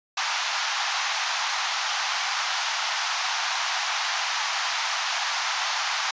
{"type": "band-pass noise", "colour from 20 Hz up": "pink", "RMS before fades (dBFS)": -27, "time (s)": [0.17, 6.11], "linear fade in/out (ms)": 5, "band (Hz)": [760, 6500], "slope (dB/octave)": 48, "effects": ["resampled to 16000 Hz"]}